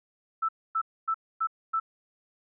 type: tone bursts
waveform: sine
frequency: 1320 Hz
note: E6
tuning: 2 cents sharp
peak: -24 dBFS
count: 5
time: 0.42-1.8 s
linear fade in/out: 10 ms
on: 68 ms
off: 260 ms
effects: none